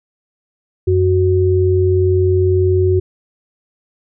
sine tone pair together, 91.94 / 370 Hz, F#2 / F#4, -10 / 0 cents, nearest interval 2 octaves, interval 2410 cents, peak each -13 / -13 dBFS, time 0.87-3 s, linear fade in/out 10 ms, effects none

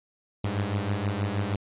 sawtooth beating tone pair, 98 / 104.3 Hz, G2 / G#2, 0 / +8 cents, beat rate 6.3 Hz, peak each -25 dBFS, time 0.44-1.56 s, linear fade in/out 5 ms, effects resampled to 8000 Hz

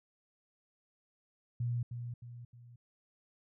sine tone with echo, 120 Hz, B2, 49 cents flat, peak -31 dBFS, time 1.6-1.83 s, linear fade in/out 5 ms, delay 310 ms, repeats 3, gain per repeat -7 dB, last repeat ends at 2.76 s, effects none

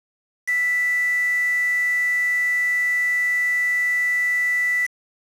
sine tone with quantisation, 1975.5 Hz, B6, in tune, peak -18 dBFS, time 0.47-4.87 s, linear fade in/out 20 ms, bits 5, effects low-pass 11000 Hz 12 dB/octave

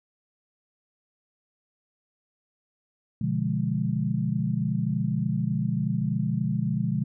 sine chord, B diminished seventh, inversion none, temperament equal, 123.47 / 146.83 / 174.61 / 207.7 Hz, B2 / D3 / F3 / Ab3, 0 / 0 / 0 / 0 cents, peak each -29 dBFS, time 3.21-7.04 s, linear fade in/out 5 ms, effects none

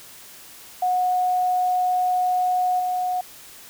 sine tone with level steps, 730 Hz, F#5, 24 cents flat, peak -18 / -21 dBFS, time 0.82-3.21 s, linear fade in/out 5 ms, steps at 2.79 s, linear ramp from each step 10 ms, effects white hiss -44 dBFS RMS until 3.69 s

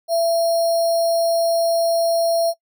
sine tone with sample-and-hold, 670 Hz, E5, 28 cents sharp, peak -15 dBFS, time 0.08-2.54 s, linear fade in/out 50 ms, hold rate 4900 Hz, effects noise-tail reverb RT60 0.1 s tail -22 dB re dry

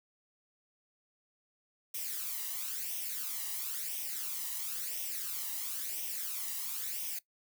blue noise with flanger, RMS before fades -38 dBFS, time 1.94-7.19 s, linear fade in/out 5 ms, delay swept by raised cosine 0.34 to 1.03 ms, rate 0.98 Hz, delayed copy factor +0.65, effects noise-tail reverb RT60 0.1 s tail -19 dB re dry

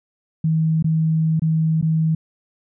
sine tone with dropouts, 159.7 Hz, D#3, 45 cents sharp, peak -15 dBFS, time 0.44-2.15 s, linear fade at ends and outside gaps 5 ms, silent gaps 0.826-0.843 / 1.396-1.419 / 1.814-1.825 s, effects none

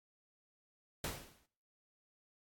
pink noise with exponential decay, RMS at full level -37 dBFS, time 1.04-1.46 s, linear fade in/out 2 ms, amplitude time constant 91 ms, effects noise-tail reverb RT60 0.6 s tail -22 dB re dry + AAC 64 kbps

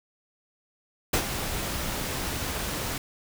pink noise with ADSR envelope, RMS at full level -22 dBFS, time 1.13-2.98 s, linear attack 8 ms, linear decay 81 ms, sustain -9 dB, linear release 3 ms, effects none

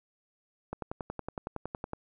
click train, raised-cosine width 1 ms, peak -21 dBFS, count 14, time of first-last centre 0.73-1.934 s, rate 10.8 Hz, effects none

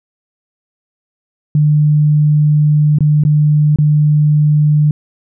sine tone with dropouts, 150 Hz, D3, 37 cents sharp, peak -7 dBFS, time 1.55-4.91 s, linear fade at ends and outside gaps 2 ms, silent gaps 2.986-3.006 / 3.237-3.25 / 3.76-3.786 s, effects none

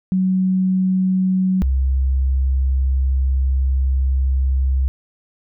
sine tone pair in turn, 186.9 / 66.08 Hz, F#3 / C2, +18 / +18 cents, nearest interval octave + tritone, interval 1800 cents, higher first, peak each -14 dBFS, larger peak neither, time 0.12-1.62 / 1.62-4.88 s, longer second, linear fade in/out 0 ms, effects none

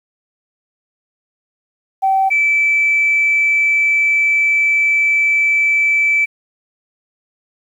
sine tone pair in turn, 771 / 2316 Hz, G5 / D7, -29 / -25 cents, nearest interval octave + perfect fifth, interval 1904 cents, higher second, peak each -10 dBFS, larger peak neither, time 2.02-2.3 / 2.3-6.26 s, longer second, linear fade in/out 20 ms, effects tanh soft clip ceiling -6 dBFS + 8-bit

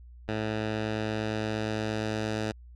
10% pulse tone with low-pass filter sweep, 108.6 Hz, A2, 22 cents flat, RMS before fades -31 dBFS, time 0.28-2.52 s, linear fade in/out 10 ms, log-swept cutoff 3300 to 5800 Hz, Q 0.97, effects added 60 Hz sine -46 dBFS peak until 2.75 s

